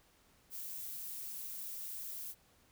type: noise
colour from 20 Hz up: violet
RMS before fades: -44 dBFS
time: 0.5-2.35 s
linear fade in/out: 50 ms
effects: pink hiss -68 dBFS RMS until 2.71 s